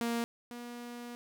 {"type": "tone pair in turn", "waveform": "sawtooth", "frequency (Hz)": [234, 240.3], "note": ["A#3", "B3"], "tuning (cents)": [7, -47], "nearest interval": "unison", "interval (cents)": 46, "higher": "second", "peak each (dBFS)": [-27, -38], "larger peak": "first", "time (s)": [[0.01, 0.24], [0.51, 1.15]], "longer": "second", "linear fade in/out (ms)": 0, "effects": []}